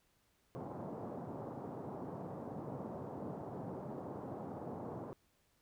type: band-pass noise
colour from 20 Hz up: pink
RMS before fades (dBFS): -45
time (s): 0.55-5.13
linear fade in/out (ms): 0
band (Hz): 120 to 900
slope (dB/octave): 24
effects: pink hiss -75 dBFS RMS until 5.61 s